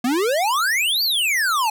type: exponential two-way sweep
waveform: square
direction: up then down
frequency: 232 to 4705 to 831 Hz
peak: -18 dBFS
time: 0.04-1.7 s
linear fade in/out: 5 ms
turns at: 1.03 s
effects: none

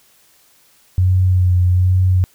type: tone with vibrato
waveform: sine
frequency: 91.3 Hz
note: F#2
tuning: 23 cents flat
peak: -10 dBFS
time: 0.98-2.24 s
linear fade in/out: 0 ms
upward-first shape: sine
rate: 1.2 Hz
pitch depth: 26 cents each way
effects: white hiss -53 dBFS RMS until 2.34 s

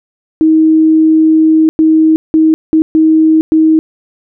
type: tone bursts at uneven times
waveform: sine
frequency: 316.6 Hz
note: D#4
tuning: 30 cents sharp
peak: -4 dBFS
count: 6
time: 0.41-1.69 / 1.79-2.16 / 2.34-2.54 / 2.73-2.82 / 2.95-3.41 / 3.52-3.79 s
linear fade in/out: 0 ms
effects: none

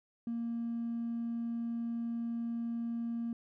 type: tone with hard clipping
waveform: sine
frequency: 232.9 Hz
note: A#3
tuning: 1 cent flat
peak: -34 dBFS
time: 0.27-3.33 s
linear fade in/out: 2 ms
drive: 1 dB
effects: none

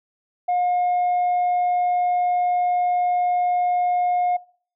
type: tone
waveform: sine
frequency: 716 Hz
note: F5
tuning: 43 cents sharp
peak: -16 dBFS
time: 0.48-4.37 s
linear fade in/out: 10 ms
effects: noise-tail reverb RT60 0.5 s tail -24 dB re dry + tanh soft clip ceiling -16 dBFS

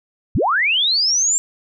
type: linear sweep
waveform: sine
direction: up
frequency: 36.68 to 7459 Hz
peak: -14 dBFS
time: 0.35-1.38 s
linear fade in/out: 0 ms
effects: none

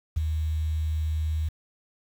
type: tone with ADSR envelope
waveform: sine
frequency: 78.3 Hz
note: D#2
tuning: 11 cents sharp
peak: -18 dBFS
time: 0.16-1.49 s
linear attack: 16 ms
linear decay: 8 ms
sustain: -6 dB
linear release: 8 ms
effects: 8-bit

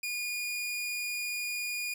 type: tone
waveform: sawtooth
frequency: 2439 Hz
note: D#7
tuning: 35 cents flat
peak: -29 dBFS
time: 0.03-1.94 s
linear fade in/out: 5 ms
effects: 10-bit

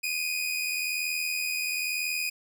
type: tone pair together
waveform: sawtooth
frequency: 2414 / 2495 Hz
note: D7 / D#7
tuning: +47 / +4 cents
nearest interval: minor second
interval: 57 cents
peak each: -30 / -26 dBFS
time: 0.03-2.3 s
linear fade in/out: 10 ms
effects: none

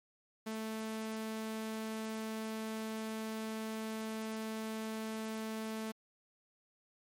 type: tone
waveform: sawtooth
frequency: 220 Hz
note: A3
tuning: in tune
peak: -34 dBFS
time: 0.46-5.92 s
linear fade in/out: 10 ms
effects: MP3 64 kbps

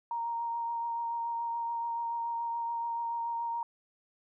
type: tone with vibrato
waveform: sine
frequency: 932.3 Hz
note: A#5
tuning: in tune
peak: -31 dBFS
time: 0.11-3.63 s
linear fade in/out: 2 ms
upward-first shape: triangle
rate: 7 Hz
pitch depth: 16 cents each way
effects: none

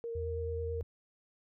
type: tone with vibrato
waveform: sine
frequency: 463.7 Hz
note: A#4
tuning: 9 cents flat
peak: -36 dBFS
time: 0.04-0.81 s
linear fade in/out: 0 ms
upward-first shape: sine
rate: 9.2 Hz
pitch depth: 13 cents each way
type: tone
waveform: sine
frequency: 82.6 Hz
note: E2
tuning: 4 cents sharp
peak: -36 dBFS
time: 0.15-0.83 s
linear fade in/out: 5 ms
effects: none

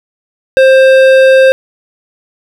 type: tone with hard clipping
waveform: sine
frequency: 528 Hz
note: C5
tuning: 16 cents sharp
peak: -4 dBFS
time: 0.57-1.52 s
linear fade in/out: 0 ms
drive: 12 dB
effects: none

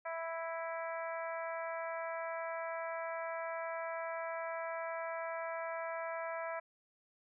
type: harmonic tone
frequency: 329.6 Hz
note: E4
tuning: in tune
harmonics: 2 / 3 / 4 / 5 / 6 / 7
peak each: -40 / -44 / -46 / -48 / -50 / -51 dBFS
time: 0.05-6.6 s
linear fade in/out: 10 ms
effects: none

